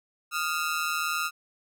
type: ring-modulated tone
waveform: sawtooth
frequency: 1318.5 Hz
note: E6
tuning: in tune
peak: -20 dBFS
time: 0.31-1.31 s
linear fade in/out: 50 ms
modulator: 80.5 Hz
effects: none